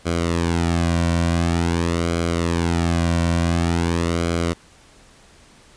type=tone with flanger; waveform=sawtooth; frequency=84.7 Hz; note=E2; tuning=48 cents sharp; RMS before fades=-20 dBFS; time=0.05-4.54 s; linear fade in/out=20 ms; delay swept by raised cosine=1.1 to 2.4 ms; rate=0.47 Hz; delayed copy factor=-0.65; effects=pink hiss -50 dBFS RMS until 5.76 s + resampled to 22050 Hz